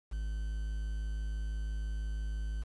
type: tone with quantisation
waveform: triangle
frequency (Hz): 53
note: G#1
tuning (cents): +36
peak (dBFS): -31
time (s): 0.11-2.64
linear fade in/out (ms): 20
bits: 9
effects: resampled to 24000 Hz